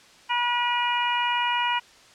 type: harmonic tone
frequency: 482.9 Hz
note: B4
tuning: 39 cents flat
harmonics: 2 / 3 / 4 / 5 / 6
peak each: -24 / -32 / -32 / -30 / -29 dBFS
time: 0.29-1.8 s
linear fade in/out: 20 ms
effects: white hiss -52 dBFS RMS until 2.14 s + low-pass 6000 Hz 12 dB/octave